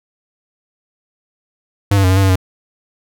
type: tone with pitch steps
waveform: square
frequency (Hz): 100.4 / 97.7 / 92.2 / 94.3 / 97.7 / 95.7 / 92.8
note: G2 / G2 / F#2 / F#2 / G2 / G2 / F#2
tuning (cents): +42 / -5 / -6 / +33 / -5 / -41 / +6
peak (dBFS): -10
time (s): 1.91-2.358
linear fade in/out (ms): 5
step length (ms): 64
effects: none